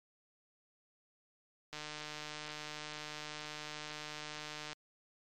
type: click train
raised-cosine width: 0.2 ms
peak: -26 dBFS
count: 454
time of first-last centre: 1.73-4.73 s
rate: 151 Hz
effects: MP3 96 kbps